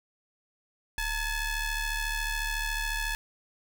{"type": "ring-modulated tone", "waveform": "sawtooth", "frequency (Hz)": 867, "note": "A5", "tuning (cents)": -26, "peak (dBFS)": -22, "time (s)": [0.98, 3.15], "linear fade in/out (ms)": 0, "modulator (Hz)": 830, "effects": []}